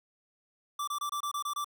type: tone bursts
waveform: square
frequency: 1169 Hz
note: D6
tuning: 8 cents flat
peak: -32 dBFS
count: 8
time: 0.79-1.645 s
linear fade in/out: 5 ms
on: 85 ms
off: 25 ms
effects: 12-bit